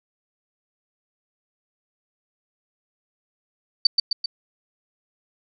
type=tone with echo; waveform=sine; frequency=4595 Hz; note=D8; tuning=39 cents flat; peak=-10 dBFS; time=3.85-3.87 s; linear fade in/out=5 ms; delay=130 ms; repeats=3; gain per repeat=-4 dB; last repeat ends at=4.26 s; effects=none